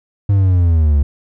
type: linear sweep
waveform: triangle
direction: down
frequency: 101.8 to 69.3 Hz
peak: -7 dBFS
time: 0.29-1.03 s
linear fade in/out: 5 ms
effects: none